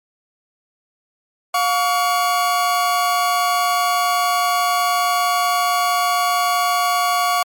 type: tone pair together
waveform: 40% pulse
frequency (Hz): 712 / 1132.7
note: F5 / C#6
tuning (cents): +33 / +37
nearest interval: minor sixth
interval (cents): 804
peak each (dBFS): -18 / -17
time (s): 1.54-7.43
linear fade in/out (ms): 5
effects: MP3 96 kbps